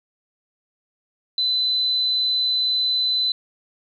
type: tone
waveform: sine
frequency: 4019 Hz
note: B7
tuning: 30 cents sharp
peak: -18 dBFS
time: 1.38-3.32 s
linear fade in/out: 2 ms
effects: 9-bit